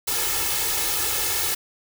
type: noise with comb filter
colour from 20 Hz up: white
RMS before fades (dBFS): -24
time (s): 0.07-1.55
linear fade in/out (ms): 10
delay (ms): 2.3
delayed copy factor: +1
effects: none